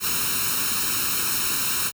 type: noise with comb filter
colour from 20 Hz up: white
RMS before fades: -24 dBFS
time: 0-1.92 s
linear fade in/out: 50 ms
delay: 0.74 ms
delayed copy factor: +0.8
effects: high-pass 60 Hz 12 dB/octave